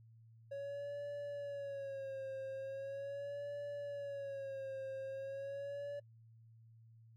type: tone with vibrato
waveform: triangle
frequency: 555 Hz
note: C#5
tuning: 2 cents sharp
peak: -39 dBFS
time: 0.51-6 s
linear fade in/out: 10 ms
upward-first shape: sine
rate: 0.4 Hz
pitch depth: 65 cents each way
effects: noise-tail reverb RT60 0.1 s tail -24 dB re dry + added 113 Hz sine -59 dBFS peak until 7.16 s